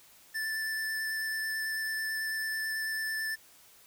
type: tone with vibrato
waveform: square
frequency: 1760 Hz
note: A6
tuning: in tune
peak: -32 dBFS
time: 0.34-3.36 s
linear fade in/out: 20 ms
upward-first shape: square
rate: 9.1 Hz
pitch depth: 9 cents each way
effects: white hiss -58 dBFS RMS until 3.86 s